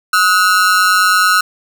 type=ring-modulated tone; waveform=45% pulse; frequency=1370 Hz; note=F6; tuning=34 cents flat; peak=-6 dBFS; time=0.13-1.41 s; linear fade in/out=5 ms; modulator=95.5 Hz; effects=none